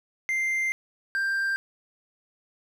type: tone pair in turn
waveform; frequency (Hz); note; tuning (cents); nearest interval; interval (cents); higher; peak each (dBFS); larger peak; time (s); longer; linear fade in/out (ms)
triangle; 2091 / 1582.3; C7 / G6; -2 / +16; perfect fourth; 482; first; -22; neither; 0.29-0.72 / 1.15-1.56; first; 0
effects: none